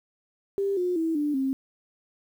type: tone with pitch steps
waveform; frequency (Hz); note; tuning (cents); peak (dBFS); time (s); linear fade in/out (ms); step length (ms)
sine; 395.9 / 358.9 / 325.3 / 294.9 / 267.3; G4 / F4 / E4 / D4 / C4; +17 / +47 / -23 / +7 / +37; -23; 0.58-1.53; 0; 190
effects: 9-bit